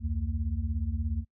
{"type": "tone cluster", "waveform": "sine", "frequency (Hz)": [68.5, 85.4, 226.7], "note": ["C#2", "F2", "A#3"], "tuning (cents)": [-20, -38, -48], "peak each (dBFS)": [-31, -31, -38], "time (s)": [0, 1.25], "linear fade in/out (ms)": 50, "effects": ["noise-tail reverb RT60 0.1 s tail -24 dB re dry"]}